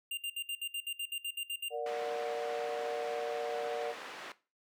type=tone bursts; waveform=square; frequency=2794 Hz; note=F7; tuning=in tune; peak=-35 dBFS; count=13; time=0.11-1.686 s; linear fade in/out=5 ms; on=64 ms; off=62 ms
type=chord; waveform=sine; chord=Bb augmented; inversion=none; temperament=equal with one note detuned; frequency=466.2 / 587.3 / 733.2 Hz; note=Bb4 / D5 / F#5; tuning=0 / 0 / -16 cents; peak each=-36 / -38 / -39 dBFS; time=1.7-3.95 s; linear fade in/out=50 ms
type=band-pass noise; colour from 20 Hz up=white; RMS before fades=-46 dBFS; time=1.86-4.32 s; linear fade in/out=2 ms; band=340 to 2200 Hz; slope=12 dB/octave
effects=noise-tail reverb RT60 0.3 s tail -17 dB re dry